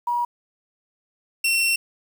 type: tone pair in turn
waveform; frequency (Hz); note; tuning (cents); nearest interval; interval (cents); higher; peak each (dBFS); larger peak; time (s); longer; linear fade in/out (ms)
sine / sawtooth; 960 / 2715; B5 / F7; -49 / -50; octave + tritone; 1799; second; -20 / -15; second; 0.07-0.25 / 1.44-1.76; second; 5
effects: 8-bit